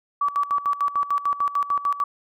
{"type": "tone with tremolo", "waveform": "sine", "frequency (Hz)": 1147, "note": "D6", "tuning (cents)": -41, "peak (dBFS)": -18, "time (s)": [0.21, 2.04], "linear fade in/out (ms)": 5, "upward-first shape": "square", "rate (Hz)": 6.7, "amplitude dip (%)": 80, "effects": []}